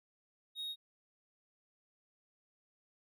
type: tone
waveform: triangle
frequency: 3751 Hz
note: A#7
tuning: 10 cents sharp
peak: -37 dBFS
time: 0.55-0.76 s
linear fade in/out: 50 ms
effects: none